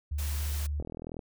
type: tone with vibrato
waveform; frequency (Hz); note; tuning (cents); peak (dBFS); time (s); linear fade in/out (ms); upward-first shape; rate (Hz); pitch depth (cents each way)
sine; 73.42; D2; 0; -29; 0.11-0.82; 10; sine; 14; 12
type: noise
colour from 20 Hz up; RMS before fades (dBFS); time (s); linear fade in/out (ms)
white; -41; 0.18-0.67; 10
type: click train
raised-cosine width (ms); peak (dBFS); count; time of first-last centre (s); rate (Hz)
2; -26; 17; 0.8-1.192; 40.8
effects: none